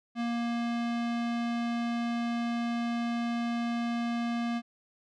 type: tone with low-pass filter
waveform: square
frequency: 235.4 Hz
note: A#3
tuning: 17 cents sharp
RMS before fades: -31 dBFS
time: 0.15-4.62 s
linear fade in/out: 50 ms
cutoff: 3800 Hz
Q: 0.85
effects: none